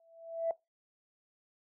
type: tone with exponential growth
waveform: sine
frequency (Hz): 662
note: E5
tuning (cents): +7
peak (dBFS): -25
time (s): 0-0.51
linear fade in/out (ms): 2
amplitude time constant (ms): 110
effects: noise-tail reverb RT60 0.2 s tail -21 dB re dry + tanh soft clip ceiling -22 dBFS